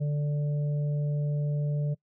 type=harmonic tone; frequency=146.7 Hz; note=D3; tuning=2 cents flat; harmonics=1 / 3 / 4; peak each=-25 / -43 / -41 dBFS; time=0-1.95 s; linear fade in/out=20 ms; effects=noise-tail reverb RT60 0.1 s tail -23 dB re dry